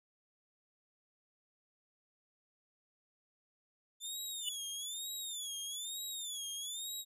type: tone with vibrato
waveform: 20% pulse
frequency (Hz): 3520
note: A7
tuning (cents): 0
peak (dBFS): -34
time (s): 4-7.05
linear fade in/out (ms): 50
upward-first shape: sine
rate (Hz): 1.1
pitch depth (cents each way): 150
type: tone with exponential growth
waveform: square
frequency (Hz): 2960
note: F#7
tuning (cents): 0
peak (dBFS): -32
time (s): 4.41-4.49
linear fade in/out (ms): 5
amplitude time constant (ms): 17
effects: none